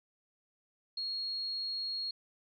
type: tone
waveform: sine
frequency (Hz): 4294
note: C8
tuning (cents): +44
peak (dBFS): -34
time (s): 0.97-2.11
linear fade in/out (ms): 5
effects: none